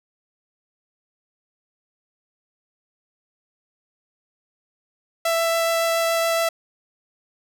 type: tone with vibrato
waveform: sawtooth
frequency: 664 Hz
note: E5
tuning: 12 cents sharp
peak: -15 dBFS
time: 5.25-6.49 s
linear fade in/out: 5 ms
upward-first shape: triangle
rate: 7.1 Hz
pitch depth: 8 cents each way
effects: none